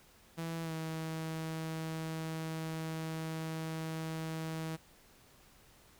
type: tone with pitch glide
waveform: sawtooth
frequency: 164.81 to 160.4 Hz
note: E3 to E3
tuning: 0 to -47 cents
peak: -33 dBFS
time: 0.37-4.77 s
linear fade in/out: 20 ms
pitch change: -47 cents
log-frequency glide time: 0.63-0.72 s
effects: pink hiss -62 dBFS RMS until 5.99 s